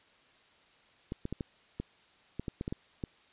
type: clicks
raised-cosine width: 3 ms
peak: -22 dBFS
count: 11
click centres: 1.121 / 1.254 / 1.326 / 1.408 / 1.8 / 2.396 / 2.482 / 2.611 / 2.679 / 2.725 / 3.038 s
effects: white hiss -63 dBFS RMS until 3.32 s + resampled to 8000 Hz